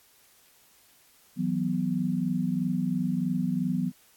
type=chord; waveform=sine; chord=E suspended second; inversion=none; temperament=equal with one note detuned; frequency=161.98 / 185 / 246.9 Hz; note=E3 / F#3 / B3; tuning=-30 / 0 / 0 cents; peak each=-31 / -28 / -29 dBFS; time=1.36-3.92 s; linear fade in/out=50 ms; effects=white hiss -60 dBFS RMS until 4.16 s + AAC 64 kbps